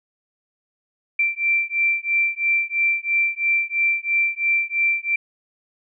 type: beating tone pair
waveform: sine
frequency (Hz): 2349 / 2352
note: D7 / D7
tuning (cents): 0 / +2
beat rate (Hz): 3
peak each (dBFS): -21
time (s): 1.19-5.16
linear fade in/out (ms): 5
effects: none